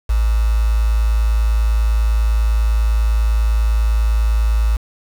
sine tone with quantisation, 55 Hz, A1, in tune, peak -12 dBFS, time 0.09-4.77 s, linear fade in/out 10 ms, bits 5, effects none

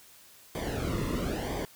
brown noise with flanger, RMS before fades -32 dBFS, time 0.55-1.65 s, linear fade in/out 0 ms, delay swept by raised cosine 0.73 to 1.31 ms, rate 1 Hz, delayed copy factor -0.8, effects white hiss -55 dBFS RMS until 1.75 s

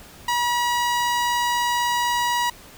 sawtooth tone with notch filter, 964 Hz, B5, 42 cents flat, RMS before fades -22 dBFS, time 0.28-2.5 s, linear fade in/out 5 ms, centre 11000 Hz, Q 1.7, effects pink hiss -45 dBFS RMS until 2.77 s

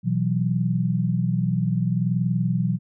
sine chord, B suspended fourth, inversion none, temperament just, 123.47 / 164.63 / 185.21 Hz, B2 / E3 / F#3, 0 / -2 / +2 cents, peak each -24 dBFS, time 0.03-2.79 s, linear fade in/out 50 ms, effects none

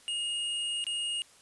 square tone with dropouts, 2855 Hz, F7, 37 cents sharp, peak -31 dBFS, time 0.08-1.22 s, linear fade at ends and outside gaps 0 ms, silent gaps 0.841-0.867 s, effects white hiss -58 dBFS RMS until 1.41 s + resampled to 24000 Hz

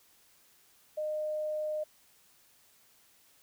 sine tone, 612 Hz, D#5, 29 cents flat, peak -31 dBFS, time 0.97-1.84 s, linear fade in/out 10 ms, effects white hiss -64 dBFS RMS until 3.42 s

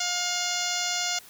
harmonic tone with a mistuned harmonic, 711 Hz, F5, 31 cents sharp, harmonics 1 / 2 / 3 / 4 / 5 / 6 / 7 / 8 / 9 / 10, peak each -35 / -35 / -35 / -35 / -35 / -35 / -35 / -35 / -35 / -35 dBFS, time 0-1.19 s, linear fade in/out 5 ms, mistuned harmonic 5, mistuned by -43 cents, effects white hiss -50 dBFS RMS until 1.29 s

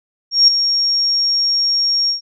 sine tone with ADSR envelope, 5560 Hz, F8, 9 cents flat, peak -4 dBFS, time 0.31-2.21 s, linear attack 170 ms, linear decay 4 ms, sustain -9 dB, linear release 120 ms, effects none

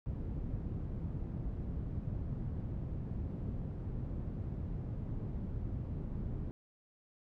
white low-pass noise, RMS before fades -39 dBFS, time 0.06-6.51 s, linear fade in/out 0 ms, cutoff 130 Hz, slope 12 dB/octave, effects none

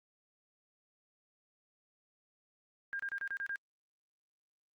sine tone bursts, 1606 Hz, G6, 41 cents sharp, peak -35 dBFS, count 7, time 2.93-3.558 s, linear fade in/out 0 ms, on 64 ms, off 30 ms, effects Opus 48 kbps

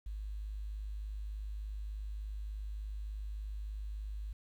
sine tone with quantisation, 51.7 Hz, G#1, 7 cents flat, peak -38 dBFS, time 0.06-4.33 s, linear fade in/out 5 ms, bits 11, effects none

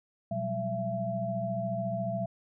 sine tone cluster, 123 / 182.7 / 196.8 / 671 Hz, B2 / F#3 / G3 / E5, -7 / -22 / +7 / +31 cents, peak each -36 / -38 / -37 / -32 dBFS, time 0.31-2.26 s, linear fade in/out 5 ms, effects none

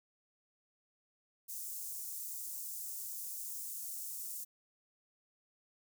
white high-pass noise, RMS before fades -43 dBFS, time 1.48-4.45 s, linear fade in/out 20 ms, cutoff 6600 Hz, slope 24 dB/octave, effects none

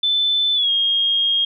sine tone with pitch glide, 3520 to 3247 Hz, A7 to G#7, 0 to -40 cents, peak -15 dBFS, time 0.03-1.45 s, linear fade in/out 5 ms, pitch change -140 cents, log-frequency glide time 0.54-0.7 s, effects none

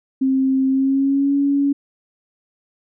sine tone with pitch glide, 265.3 to 281.1 Hz, C4 to C#4, +24 to +24 cents, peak -14 dBFS, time 0.21-1.73 s, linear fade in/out 10 ms, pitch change +100 cents, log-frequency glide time 0.69-1.35 s, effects none

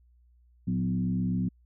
sine tone with frequency modulation, 180.6 Hz, F#3, 42 cents flat, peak -25 dBFS, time 0.67-1.49 s, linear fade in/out 10 ms, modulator 67.8 Hz, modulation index 1, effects added 60 Hz sine -58 dBFS peak until 1.65 s

